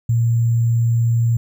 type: tone with sample-and-hold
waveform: sine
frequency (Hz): 116.54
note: A#2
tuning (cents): 0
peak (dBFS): -13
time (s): 0.09-1.37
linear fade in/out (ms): 5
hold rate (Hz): 7350
effects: none